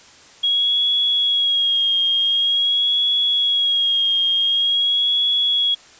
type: tone with vibrato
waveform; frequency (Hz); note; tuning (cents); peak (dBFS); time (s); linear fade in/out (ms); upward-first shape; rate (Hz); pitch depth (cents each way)
sine; 3300; G#7; -12; -15; 0.43-5.75; 10; sine; 0.46; 33
effects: white hiss -46 dBFS RMS until 5.99 s + resampled to 16000 Hz